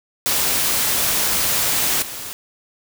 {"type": "noise with level steps", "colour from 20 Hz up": "white", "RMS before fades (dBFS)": [-19, -31], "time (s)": [0.26, 2.33], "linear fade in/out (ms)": 0, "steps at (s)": 2.02, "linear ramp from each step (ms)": 5, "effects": []}